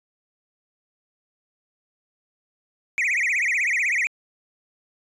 triangle tone with vibrato, 2166 Hz, C#7, 41 cents flat, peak -18 dBFS, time 2.98-4.07 s, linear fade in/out 0 ms, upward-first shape triangle, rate 16 Hz, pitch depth 290 cents each way, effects resampled to 24000 Hz

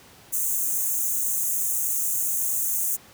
white high-pass noise, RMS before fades -25 dBFS, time 0.32-2.97 s, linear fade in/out 20 ms, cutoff 6200 Hz, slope 96 dB/octave, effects pink hiss -50 dBFS RMS until 3.13 s + high-pass 80 Hz 12 dB/octave

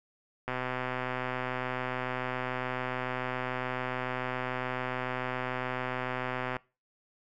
click train, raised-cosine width 0.5 ms, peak -18 dBFS, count 774, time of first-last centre 0.48-6.567 s, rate 127 Hz, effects noise-tail reverb RT60 0.3 s tail -22 dB re dry

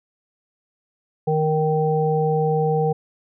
harmonic tone, 155.56 Hz, D#3, in tune, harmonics 1 / 3 / 5, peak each -21 / -20 / -24 dBFS, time 1.27-2.93 s, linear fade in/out 10 ms, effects none

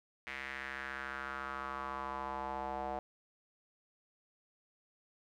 square tone with band-pass filter sweep, 67 Hz, C2, 42 cents sharp, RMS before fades -41 dBFS, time 0.27-2.99 s, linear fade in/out 0 ms, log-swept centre 2100 to 730 Hz, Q 3.6, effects none

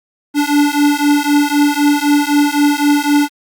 square beating tone pair, 289.2 / 293.1 Hz, D4 / D4, -27 / -3 cents, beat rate 3.9 Hz, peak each -14 dBFS, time 0.34-3.29 s, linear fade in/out 50 ms, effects Opus 48 kbps

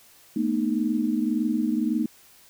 sine tone cluster, 220 / 241.8 / 307.8 Hz, A3 / B3 / D#4, 0 / -36 / -19 cents, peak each -26 dBFS, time 0.36-2.06 s, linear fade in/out 5 ms, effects white hiss -54 dBFS RMS until 2.49 s

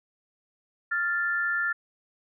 sine tone pair together, 1395.1 / 1760 Hz, F6 / A6, -2 / 0 cents, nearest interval major third, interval 402 cents, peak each -27 dBFS, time 0.91-1.73 s, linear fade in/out 10 ms, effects none

